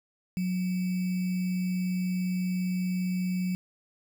sine tone with sample-and-hold, 182.6 Hz, F#3, 23 cents flat, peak -26 dBFS, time 0.37-3.55 s, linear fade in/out 0 ms, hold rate 2450 Hz, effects none

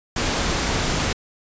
pink noise, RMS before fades -22 dBFS, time 0.16-1.13 s, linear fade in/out 5 ms, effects resampled to 16000 Hz

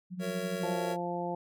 sine tone with tremolo, 181.5 Hz, F#3, 33 cents flat, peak -31 dBFS, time 0.1-0.78 s, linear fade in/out 50 ms, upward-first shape sine, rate 12 Hz, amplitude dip 80%
square chord, F# dominant seventh, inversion none, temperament just, 370 / 462.5 / 555 / 666 Hz, F#4 / A#4 / C#5 / E5, 0 / -14 / +2 / +18 cents, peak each -43 / -39 / -39 / -44 dBFS, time 0.19-0.97 s, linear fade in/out 50 ms
harmonic tone, 174.61 Hz, F3, in tune, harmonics 1 / 2 / 3 / 4 / 5, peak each -38 / -38 / -38 / -38 / -38 dBFS, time 0.63-1.35 s, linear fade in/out 5 ms
effects none

